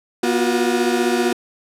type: tone cluster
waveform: 35% pulse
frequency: 241.5 / 353.2 / 368.6 Hz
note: B3 / F4 / F#4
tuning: -39 / +20 / -7 cents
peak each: -19 dBFS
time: 0.23-1.33 s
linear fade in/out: 5 ms
effects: low-pass 12000 Hz 12 dB/octave